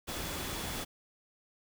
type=tone in noise; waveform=sine; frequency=3419 Hz; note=G#7; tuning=50 cents sharp; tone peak=-49 dBFS; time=0.07-0.85 s; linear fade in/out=20 ms; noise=pink; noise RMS=-38 dBFS; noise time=0.07-0.85 s; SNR=-14 dB; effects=none